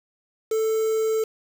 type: tone with quantisation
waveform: triangle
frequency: 440.8 Hz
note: A4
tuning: 3 cents sharp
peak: -18 dBFS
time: 0.51-1.24 s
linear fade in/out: 5 ms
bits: 6
effects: none